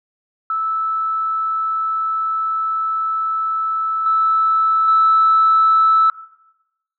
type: tone with level steps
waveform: sine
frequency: 1312 Hz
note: E6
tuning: 9 cents flat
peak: -17 / -12 / -9 dBFS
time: 0.5-6.1 s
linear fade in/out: 2 ms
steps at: 4.06 / 4.88 s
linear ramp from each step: 2 ms
effects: noise-tail reverb RT60 0.9 s tail -18 dB re dry + tanh soft clip ceiling -5 dBFS

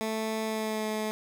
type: tone with pitch glide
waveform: 15% pulse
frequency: 220 to 215.8 Hz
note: A3 to A3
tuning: 0 to -33 cents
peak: -23 dBFS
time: 0.01-1.11 s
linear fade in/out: 0 ms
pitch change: -33 cents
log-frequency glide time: 0.44-0.87 s
effects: none

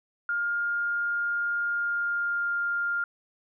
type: tone with pitch glide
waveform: sine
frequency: 1411 to 1402.1 Hz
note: F6 to F6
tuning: +17 to +6 cents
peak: -25 dBFS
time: 0.29-3.04 s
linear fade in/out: 2 ms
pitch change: -11 cents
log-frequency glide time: 1.71-2.52 s
effects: none

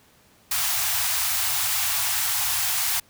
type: band-stop noise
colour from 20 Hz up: white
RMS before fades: -24 dBFS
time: 0.51-3 s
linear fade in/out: 5 ms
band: 120 to 680 Hz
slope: 96 dB/octave
effects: pink hiss -57 dBFS RMS until 3.09 s + high-pass 60 Hz 12 dB/octave

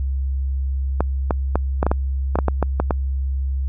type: clicks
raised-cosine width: 1 ms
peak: -4 dBFS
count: 12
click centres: 1.006 / 1.308 / 1.556 / 1.829 / 1.866 / 1.915 / 2.356 / 2.388 / 2.483 / 2.627 / 2.8 / 2.908 s
effects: added 67 Hz sine -19 dBFS peak until 3.68 s

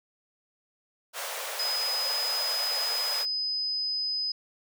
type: high-pass noise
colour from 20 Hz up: pink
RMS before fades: -35 dBFS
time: 1.13-3.26 s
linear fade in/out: 50 ms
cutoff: 490 Hz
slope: 48 dB/octave
type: tone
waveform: sine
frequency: 5020 Hz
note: D#8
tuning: 15 cents sharp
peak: -27 dBFS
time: 1.59-4.32 s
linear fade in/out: 5 ms
effects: none

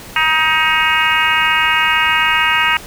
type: harmonic tone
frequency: 315.5 Hz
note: D#4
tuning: 24 cents sharp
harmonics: 3 / 4 / 5 / 6 / 7 / 8 / 9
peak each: -19 / -19 / -19 / -19 / -19 / -19 / -19 dBFS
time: 0.16-2.77 s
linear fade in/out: 2 ms
effects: pink hiss -34 dBFS RMS until 2.86 s

